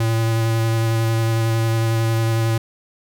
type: tone with vibrato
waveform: square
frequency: 113.3 Hz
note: A#2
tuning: 49 cents flat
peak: -17 dBFS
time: 0-2.58 s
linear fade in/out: 5 ms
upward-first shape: square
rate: 11 Hz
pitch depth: 10 cents each way
effects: none